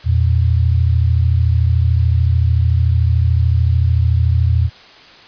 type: tone pair together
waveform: sine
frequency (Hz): 82.96 / 116.54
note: E2 / A#2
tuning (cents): +12 / 0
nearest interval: tritone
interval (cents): 588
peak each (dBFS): -12 / -15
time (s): 0.04-4.7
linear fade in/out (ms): 50
effects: white hiss -41 dBFS RMS until 5.27 s + resampled to 11025 Hz